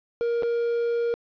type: tone with dropouts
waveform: triangle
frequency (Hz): 470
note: A#4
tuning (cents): +14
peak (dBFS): -20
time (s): 0.21-1.14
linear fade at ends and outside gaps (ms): 0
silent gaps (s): 0.424-0.432
effects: resampled to 11025 Hz + 9-bit